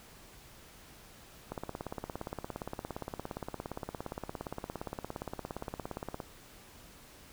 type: click train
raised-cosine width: 1 ms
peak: -23 dBFS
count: 82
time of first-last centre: 1.52-6.202 s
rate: 17.3 Hz
effects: pink hiss -55 dBFS RMS until 7.32 s